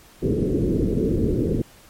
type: low-pass noise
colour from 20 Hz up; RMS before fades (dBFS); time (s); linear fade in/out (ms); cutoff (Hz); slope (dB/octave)
white; -21; 0.22-1.62; 5; 440; 48
effects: pink hiss -50 dBFS RMS until 1.89 s + MP3 64 kbps